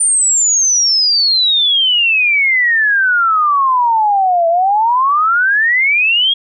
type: exponential two-way sweep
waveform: sine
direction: down then up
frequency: 9160 to 659.3 to 3315 Hz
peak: -9 dBFS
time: 0-6.34 s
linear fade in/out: 10 ms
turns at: 4.48 s
effects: none